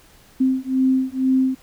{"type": "beating tone pair", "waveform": "sine", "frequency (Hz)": [260.4, 262.5], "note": ["C4", "C4"], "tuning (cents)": [-8, 6], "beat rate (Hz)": 2.1, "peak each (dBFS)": -19, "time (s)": [0.4, 1.55], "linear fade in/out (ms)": 10, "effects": ["pink hiss -51 dBFS RMS until 1.62 s"]}